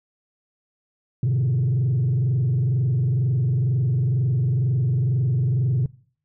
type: tone with frequency modulation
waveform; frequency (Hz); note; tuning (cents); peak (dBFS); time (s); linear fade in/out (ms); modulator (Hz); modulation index
sine; 127.1; C3; -50; -16; 1.23-5.86; 2; 22.1; 0.87
effects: noise-tail reverb RT60 0.5 s tail -23 dB re dry + tanh soft clip ceiling -16 dBFS